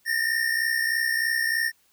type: tone pair together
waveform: square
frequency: 1791.8 / 1855 Hz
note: A6 / A#6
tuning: +31 / -9 cents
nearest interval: minor second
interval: 60 cents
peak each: -26 dBFS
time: 0.05-1.72 s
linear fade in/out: 50 ms
effects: white hiss -64 dBFS RMS until 1.92 s